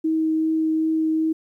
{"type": "tone with vibrato", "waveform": "sine", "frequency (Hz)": 317.6, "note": "D#4", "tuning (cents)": 36, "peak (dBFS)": -18, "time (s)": [0.04, 1.33], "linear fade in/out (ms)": 10, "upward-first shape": "triangle", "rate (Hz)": 2.6, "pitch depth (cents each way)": 9, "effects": ["10-bit"]}